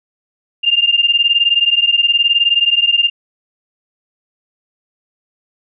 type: beating tone pair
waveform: sine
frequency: 2794 / 2813 Hz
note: F7 / F7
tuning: 0 / +12 cents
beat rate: 19 Hz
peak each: -13 dBFS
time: 0.63-3.1 s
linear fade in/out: 20 ms
effects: none